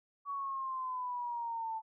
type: exponential sweep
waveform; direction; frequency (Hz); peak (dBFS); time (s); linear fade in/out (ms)
sine; down; 1133 to 880; -35; 0.25-1.82; 50
effects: none